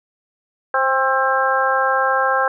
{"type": "harmonic tone with a mistuned harmonic", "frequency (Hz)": 266.1, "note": "C4", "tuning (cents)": 29, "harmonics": [2, 3, 4, 5, 6], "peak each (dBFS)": [-21, -21, -21, -21, -21], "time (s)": [0.74, 2.48], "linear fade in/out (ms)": 2, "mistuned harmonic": 2, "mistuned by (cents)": -17, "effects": []}